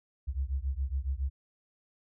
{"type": "beating tone pair", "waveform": "sine", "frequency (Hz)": [64.3, 71.5], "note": ["C2", "D2"], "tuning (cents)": [-30, -46], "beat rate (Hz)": 7.2, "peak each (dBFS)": [-32, -33], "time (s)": [0.27, 1.3], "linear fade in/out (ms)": 20, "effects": []}